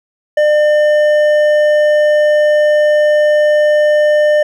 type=tone with hard clipping; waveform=sine; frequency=600 Hz; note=D5; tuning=37 cents sharp; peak=-9 dBFS; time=0.37-4.43 s; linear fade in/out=5 ms; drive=7 dB; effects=none